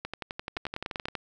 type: two click trains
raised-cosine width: 0.3 ms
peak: -16 / -18 dBFS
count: 7 / 13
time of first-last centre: 0.57-1.153 / 0.05-1.084 s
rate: 10.3 / 11.6 Hz
effects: none